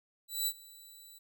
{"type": "tone with ADSR envelope", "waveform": "10% pulse", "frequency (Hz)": 3963, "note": "B7", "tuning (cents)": 5, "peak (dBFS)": -21, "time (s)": [0.28, 1.19], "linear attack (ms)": 190, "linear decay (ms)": 57, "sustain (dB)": -23, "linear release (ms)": 14, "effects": []}